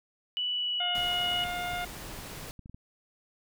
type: tone with pitch glide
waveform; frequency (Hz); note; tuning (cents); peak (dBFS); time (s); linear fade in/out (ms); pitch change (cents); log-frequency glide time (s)
sine; 2960 to 2909; F#7 to F#7; 0 to -30; -28; 0.37-1.44; 0; -30; 0.51-1.11
type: harmonic tone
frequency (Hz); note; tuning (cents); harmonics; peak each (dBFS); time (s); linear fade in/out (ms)
710; F5; +28; 1 / 2 / 3 / 4 / 5; -34 / -38 / -39 / -43 / -44; 0.8-1.85; 5
type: noise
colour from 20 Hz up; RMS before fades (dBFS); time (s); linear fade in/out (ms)
pink; -42; 0.95-2.51; 0
type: clicks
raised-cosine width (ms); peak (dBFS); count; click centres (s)
5; -34; 8; 1.454 / 1.735 / 2.188 / 2.319 / 2.593 / 2.659 / 2.696 / 2.745
effects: none